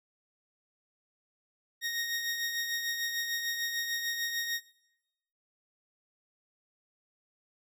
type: tone with tremolo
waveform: 20% pulse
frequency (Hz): 1864.7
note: A#6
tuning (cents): 0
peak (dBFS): -24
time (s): 1.81-4.61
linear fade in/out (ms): 50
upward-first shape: triangle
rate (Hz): 6.7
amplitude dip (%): 50
effects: noise-tail reverb RT60 1.0 s tail -21 dB re dry